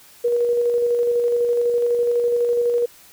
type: tone with tremolo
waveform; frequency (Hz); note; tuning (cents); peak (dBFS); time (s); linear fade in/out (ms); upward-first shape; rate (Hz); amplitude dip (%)
sine; 478.3; A#4; +44; -15; 0.24-2.86; 10; square; 12; 25
effects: white hiss -48 dBFS RMS until 3.12 s